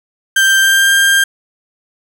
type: tone with pitch glide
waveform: 35% pulse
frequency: 1573 to 1594 Hz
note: G6 to G6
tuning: +6 to +28 cents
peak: -6 dBFS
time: 0.36-1.24 s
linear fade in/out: 5 ms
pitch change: +22 cents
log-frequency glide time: 0.55-0.93 s
effects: none